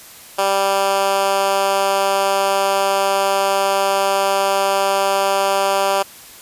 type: tone with high-pass filter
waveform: 10% pulse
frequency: 196 Hz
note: G3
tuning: in tune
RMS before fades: -17 dBFS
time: 0.38-6.03 s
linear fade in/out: 10 ms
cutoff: 570 Hz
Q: 1.4
effects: white hiss -40 dBFS RMS until 6.41 s + resampled to 32000 Hz